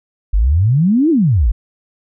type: exponential two-way sweep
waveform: sine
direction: up then down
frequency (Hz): 45 to 344.8 to 45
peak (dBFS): -9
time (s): 0.33-1.52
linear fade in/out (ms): 10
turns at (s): 1.1
effects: none